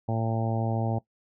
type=harmonic tone; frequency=113.1 Hz; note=A2; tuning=48 cents sharp; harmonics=1 / 2 / 3 / 4 / 5 / 6 / 7 / 8; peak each=-27 / -32 / -37 / -38 / -36 / -37 / -35 / -42 dBFS; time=0.08-0.99 s; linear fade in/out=10 ms; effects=noise-tail reverb RT60 0.1 s tail -19 dB re dry